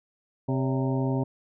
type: harmonic tone with a mistuned harmonic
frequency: 131.6 Hz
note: C3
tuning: 10 cents sharp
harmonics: 1 / 2 / 3 / 4 / 5 / 6 / 7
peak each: -26 / -28 / -33 / -36 / -38 / -42 / -38 dBFS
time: 0.48-1.24 s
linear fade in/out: 10 ms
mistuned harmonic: 4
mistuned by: +110 cents
effects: none